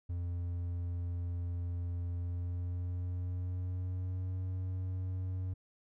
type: tone with pitch glide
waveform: triangle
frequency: 87.31 to 92.5 Hz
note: F2 to F#2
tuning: 0 to 0 cents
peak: -32 dBFS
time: 0.09-5.54 s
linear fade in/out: 10 ms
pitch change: +100 cents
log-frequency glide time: 2.15-4.37 s
effects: none